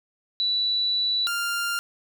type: tone pair in turn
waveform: sine / sawtooth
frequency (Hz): 3951 / 1396.9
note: B7 / F6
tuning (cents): 0 / 0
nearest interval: octave + tritone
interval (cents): 1800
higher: first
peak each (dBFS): -21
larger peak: neither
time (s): 0.4-1.27 / 1.27-1.79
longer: first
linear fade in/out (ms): 0
effects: none